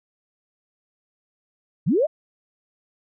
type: linear sweep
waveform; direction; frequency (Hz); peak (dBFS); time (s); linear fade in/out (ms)
sine; up; 114.4 to 659.3; -16; 1.86-2.07; 20
effects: none